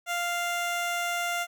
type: tone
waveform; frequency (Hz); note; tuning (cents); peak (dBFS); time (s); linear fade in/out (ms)
15% pulse; 697; F5; -4; -21; 0.06-1.47; 50
effects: none